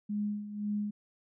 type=tone with tremolo; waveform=sine; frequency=207.7 Hz; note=G#3; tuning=in tune; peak=-29 dBFS; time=0.09-0.91 s; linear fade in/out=10 ms; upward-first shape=sine; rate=1.9 Hz; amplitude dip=70%; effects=none